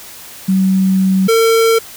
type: tone pair in turn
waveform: sine / square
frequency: 190 / 453.1 Hz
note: F#3 / A#4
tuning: +46 / -49 cents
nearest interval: octave + minor third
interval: 1505 cents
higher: second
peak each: -9 dBFS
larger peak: neither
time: 0.48-1.28 / 1.28-1.79 s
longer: first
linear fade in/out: 10 ms
effects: white hiss -34 dBFS RMS until 1.96 s